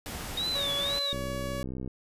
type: noise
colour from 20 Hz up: pink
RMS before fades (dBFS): -38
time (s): 0.06-0.99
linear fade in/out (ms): 0
type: tone with vibrato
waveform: sine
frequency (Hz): 3704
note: A#7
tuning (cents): -12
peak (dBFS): -28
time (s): 0.37-1.13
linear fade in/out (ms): 5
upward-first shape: sine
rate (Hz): 2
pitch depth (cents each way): 150
type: tone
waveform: sawtooth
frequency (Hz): 565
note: C#5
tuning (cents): +33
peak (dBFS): -31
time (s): 0.55-1.63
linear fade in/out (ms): 2
type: click train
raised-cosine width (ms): 3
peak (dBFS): -24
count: 49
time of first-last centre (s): 1.13-1.877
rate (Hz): 64.3
effects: resampled to 32000 Hz